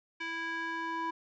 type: tone with band-pass filter sweep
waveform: square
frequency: 329.6 Hz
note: E4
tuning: in tune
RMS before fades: -36 dBFS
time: 0.2-1.11 s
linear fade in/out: 10 ms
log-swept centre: 2100 to 1100 Hz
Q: 2.6
effects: resampled to 16000 Hz